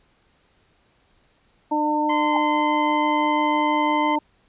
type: harmonic tone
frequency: 301 Hz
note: D4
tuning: 43 cents sharp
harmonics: 1 / 2 / 3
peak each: -23 / -28 / -21 dBFS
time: 1.71-4.19 s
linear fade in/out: 10 ms
type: tone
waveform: 25% pulse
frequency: 1031 Hz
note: C6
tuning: 26 cents flat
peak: -20 dBFS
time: 2.09-4.16 s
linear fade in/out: 10 ms
type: tone with exponential growth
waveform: sine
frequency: 830.6 Hz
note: G#5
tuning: in tune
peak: -17 dBFS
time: 2.29-2.37 s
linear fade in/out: 2 ms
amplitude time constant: 16 ms
effects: pink hiss -62 dBFS RMS until 4.48 s + resampled to 8000 Hz